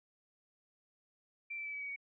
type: tone with pitch steps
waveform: sine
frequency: 2349 / 2327 / 2306 / 2285 / 2264 / 2243 Hz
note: D7 / D7 / D7 / D7 / C#7 / C#7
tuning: 0 / -17 / -32 / -48 / +36 / +20 cents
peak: -39 dBFS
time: 1.5-1.962 s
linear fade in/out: 10 ms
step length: 77 ms
effects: none